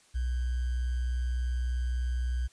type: tone with sample-and-hold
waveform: sine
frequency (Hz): 61.74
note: B1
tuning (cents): 0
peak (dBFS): -27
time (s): 0.14-2.48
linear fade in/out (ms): 20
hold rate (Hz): 1575
effects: white hiss -62 dBFS RMS until 2.52 s + resampled to 22050 Hz